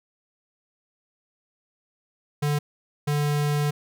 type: tone bursts at uneven times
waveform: square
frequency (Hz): 146.83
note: D3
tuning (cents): 0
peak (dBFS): -22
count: 2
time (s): 2.42-2.59 / 3.07-3.71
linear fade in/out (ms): 10
effects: none